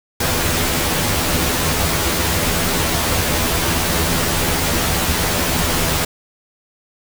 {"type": "noise with comb filter", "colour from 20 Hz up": "pink", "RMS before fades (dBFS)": -18, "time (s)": [0.2, 6.05], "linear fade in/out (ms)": 5, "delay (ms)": 12, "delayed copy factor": 0.85, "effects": []}